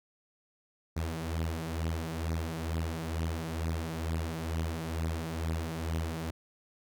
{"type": "beating tone pair", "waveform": "sawtooth", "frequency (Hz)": [79.9, 82.1], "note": ["D#2", "E2"], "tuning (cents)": [47, -6], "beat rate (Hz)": 2.2, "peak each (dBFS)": [-32, -30], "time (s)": [0.96, 6.31], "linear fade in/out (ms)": 10, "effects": []}